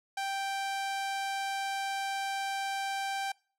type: tone with low-pass filter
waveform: sawtooth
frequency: 784 Hz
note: G5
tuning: in tune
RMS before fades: -34 dBFS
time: 0.17-3.32 s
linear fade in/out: 5 ms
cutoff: 11000 Hz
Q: 0.55
effects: noise-tail reverb RT60 0.4 s tail -24 dB re dry